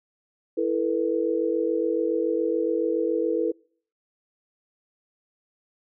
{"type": "chord", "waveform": "sine", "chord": "E suspended fourth", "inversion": "none", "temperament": "equal with one note detuned", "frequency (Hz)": [329.6, 440, 487.1], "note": ["E4", "A4", "B4"], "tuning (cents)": [0, 0, -24], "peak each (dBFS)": -26, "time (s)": [0.57, 3.52], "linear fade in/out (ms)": 10, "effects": ["noise-tail reverb RT60 0.5 s tail -25 dB re dry"]}